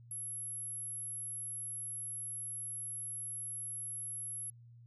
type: tone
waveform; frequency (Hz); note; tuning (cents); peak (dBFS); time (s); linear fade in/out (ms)
sine; 11175; F9; 0; -39; 0.11-4.5; 2
effects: added 118 Hz sine -54 dBFS peak until 4.86 s